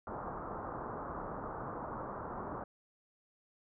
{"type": "low-pass noise", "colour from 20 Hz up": "white", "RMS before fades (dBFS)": -42, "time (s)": [0.07, 2.64], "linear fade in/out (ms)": 2, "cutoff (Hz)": 1300, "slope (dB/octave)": 48, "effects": []}